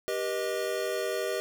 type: chord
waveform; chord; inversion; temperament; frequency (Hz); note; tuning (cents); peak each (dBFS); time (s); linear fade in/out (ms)
square; G augmented; none; equal with one note detuned; 392 / 483.4 / 622.3; G4 / B4 / D#5; 0 / -37 / 0; -34; 0.08-1.4; 0
effects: none